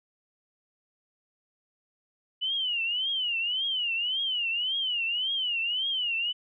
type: tone with vibrato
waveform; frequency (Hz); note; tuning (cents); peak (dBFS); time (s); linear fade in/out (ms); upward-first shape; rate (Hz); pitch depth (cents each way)
sine; 2956; F#7; -2; -26; 2.41-6.33; 20; triangle; 1.8; 190
effects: none